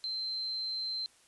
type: tone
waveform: sine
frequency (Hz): 4111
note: C8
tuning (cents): -31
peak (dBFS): -33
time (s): 0.04-1.06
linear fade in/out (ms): 0
effects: white hiss -63 dBFS RMS until 1.27 s + resampled to 24000 Hz